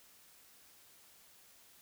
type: silence
effects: white hiss -62 dBFS RMS until 1.81 s